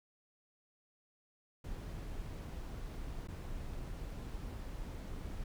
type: noise with dropouts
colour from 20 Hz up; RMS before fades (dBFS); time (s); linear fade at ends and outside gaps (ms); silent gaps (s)
brown; -43; 1.64-5.44; 5; 3.274-3.284
effects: none